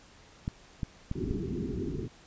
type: clicks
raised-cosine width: 5 ms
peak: -19 dBFS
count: 4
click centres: 0.479 / 0.832 / 1.114 / 1.31 s
type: low-pass noise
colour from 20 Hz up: white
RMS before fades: -34 dBFS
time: 1.15-2.08 s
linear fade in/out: 10 ms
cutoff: 410 Hz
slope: 96 dB/octave
effects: pink hiss -56 dBFS RMS until 2.26 s + resampled to 16000 Hz